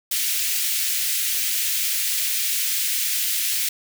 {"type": "high-pass noise", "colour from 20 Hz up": "white", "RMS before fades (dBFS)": -23, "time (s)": [0.11, 3.69], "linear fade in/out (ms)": 5, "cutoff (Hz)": 2000, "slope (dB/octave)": 24, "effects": []}